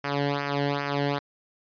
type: tone with flanger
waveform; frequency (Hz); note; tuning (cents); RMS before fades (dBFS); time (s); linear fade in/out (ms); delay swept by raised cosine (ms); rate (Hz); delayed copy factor
sawtooth; 142.3; C#3; +46; -27; 0.04-1.19; 5; 0.25 to 0.84; 2.5; -0.9
effects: resampled to 11025 Hz